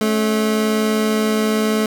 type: tone pair together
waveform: 25% pulse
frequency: 216.6 / 277.4 Hz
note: A3 / C#4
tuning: -27 / +1 cents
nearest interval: major third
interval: 428 cents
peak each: -12 / -23 dBFS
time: 0.01-1.86 s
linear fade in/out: 2 ms
effects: none